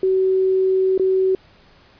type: tone with dropouts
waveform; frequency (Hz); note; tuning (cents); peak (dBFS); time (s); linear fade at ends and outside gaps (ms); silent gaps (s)
sine; 378; F#4; +37; -14; 0.03-1.35; 2; 0.978-0.996
effects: pink hiss -51 dBFS RMS until 1.99 s + resampled to 11025 Hz